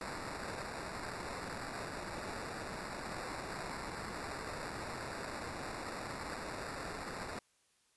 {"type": "noise with sample-and-hold", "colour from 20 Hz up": "white", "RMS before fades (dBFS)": -43, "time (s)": [0.01, 7.39], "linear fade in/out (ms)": 2, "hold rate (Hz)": 3150, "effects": ["white hiss -73 dBFS RMS until 7.96 s", "resampled to 24000 Hz"]}